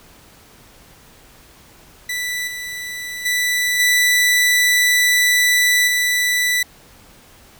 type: tone with level steps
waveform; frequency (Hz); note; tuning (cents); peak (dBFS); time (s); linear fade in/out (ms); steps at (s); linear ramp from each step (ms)
sawtooth; 1975.5; B6; 0; -18 / -23 / -13 / -9 / -12; 2.09-6.63; 5; 2.47 / 3.25 / 3.79 / 5.87; 10
effects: pink hiss -47 dBFS RMS until 7.59 s